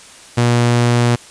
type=tone; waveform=sawtooth; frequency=120.1 Hz; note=B2; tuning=48 cents flat; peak=-7 dBFS; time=0.37-1.16 s; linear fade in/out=10 ms; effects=white hiss -40 dBFS RMS until 1.3 s + resampled to 22050 Hz